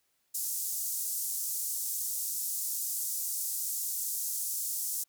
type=band-pass noise; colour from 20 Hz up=white; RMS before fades=-34 dBFS; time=0.34-5.04 s; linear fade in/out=10 ms; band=6200 to 16000 Hz; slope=24 dB/octave; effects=white hiss -75 dBFS RMS until 5.08 s